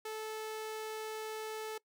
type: tone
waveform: sawtooth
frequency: 435.9 Hz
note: A4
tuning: 16 cents flat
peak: -35 dBFS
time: 0.05-1.78 s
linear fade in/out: 5 ms
effects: noise-tail reverb RT60 0.1 s tail -22 dB re dry